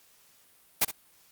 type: noise with echo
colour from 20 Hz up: white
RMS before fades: -22 dBFS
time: 0.81-0.85 s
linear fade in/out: 10 ms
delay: 65 ms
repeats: 1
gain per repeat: -13 dB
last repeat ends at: 0.915 s
effects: white hiss -61 dBFS RMS until 1.31 s + Opus 48 kbps